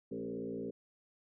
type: tone with frequency modulation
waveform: sine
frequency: 332.1 Hz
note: E4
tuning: 13 cents sharp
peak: -37 dBFS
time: 0.11-0.71 s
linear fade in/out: 10 ms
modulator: 57.6 Hz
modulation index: 2.6
effects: none